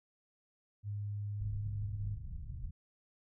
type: tone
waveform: sine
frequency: 102.8 Hz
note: G#2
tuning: 17 cents flat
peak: -36 dBFS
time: 0.83-2.18 s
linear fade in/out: 50 ms
type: low-pass noise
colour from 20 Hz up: pink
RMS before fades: -43 dBFS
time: 1.4-2.71 s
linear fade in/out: 10 ms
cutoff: 130 Hz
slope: 24 dB/octave
effects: none